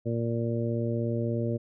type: harmonic tone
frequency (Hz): 116.54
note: A#2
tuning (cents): 0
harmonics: 1 / 2 / 3 / 4 / 5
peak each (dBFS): -29 / -32 / -34 / -35 / -36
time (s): 0.05-1.58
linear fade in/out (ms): 20
effects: none